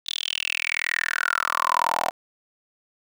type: tone with high-pass filter sweep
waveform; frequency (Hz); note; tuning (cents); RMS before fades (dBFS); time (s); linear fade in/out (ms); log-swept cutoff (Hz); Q
10% pulse; 41; E1; -9; -25; 0.06-2.11; 10; 3700 to 760; 8.2
effects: none